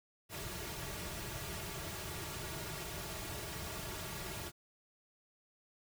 pink noise with comb filter, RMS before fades -43 dBFS, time 0.29-4.52 s, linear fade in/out 50 ms, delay 3.9 ms, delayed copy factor -0.75, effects none

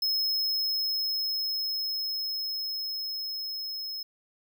square tone with level ramp, 5170 Hz, E8, 34 cents flat, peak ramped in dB -25 to -34 dBFS, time 0.02-4.03 s, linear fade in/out 5 ms, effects none

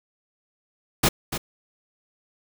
pink noise with echo, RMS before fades -18 dBFS, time 1.03-1.09 s, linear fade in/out 10 ms, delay 290 ms, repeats 1, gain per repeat -10 dB, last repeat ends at 1.38 s, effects none

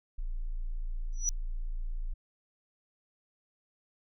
sine tone, 28.32 Hz, A#0, 49 cents flat, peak -31 dBFS, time 0.18-2.14 s, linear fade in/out 10 ms
sine tone with exponential growth, 5880 Hz, F#8, 12 cents flat, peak -23 dBFS, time 1.13-1.29 s, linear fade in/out 0 ms, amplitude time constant 33 ms
effects none

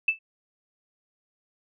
sine tone with exponential decay, 2637 Hz, E7, in tune, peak -15 dBFS, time 0.08-0.19 s, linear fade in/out 5 ms, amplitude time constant 22 ms, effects none

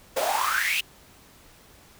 pink noise with high-pass filter sweep, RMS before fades -25 dBFS, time 0.16-0.81 s, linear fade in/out 10 ms, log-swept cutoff 510 to 2900 Hz, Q 9.4, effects pink hiss -53 dBFS RMS until 1.99 s

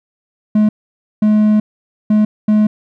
triangle tone bursts at uneven times, 212.7 Hz, G#3, 42 cents sharp, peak -6 dBFS, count 4, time 0.55-0.69 / 1.22-1.6 / 2.1-2.25 / 2.48-2.67 s, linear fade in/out 5 ms, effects none

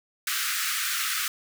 pink high-pass noise, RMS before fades -28 dBFS, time 0.27-1.28 s, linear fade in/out 2 ms, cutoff 1200 Hz, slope 96 dB/octave, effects none

